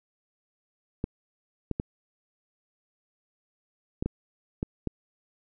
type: clicks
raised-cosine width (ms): 3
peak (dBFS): -15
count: 7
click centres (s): 1.041 / 1.713 / 1.799 / 4.025 / 4.06 / 4.629 / 4.873
effects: none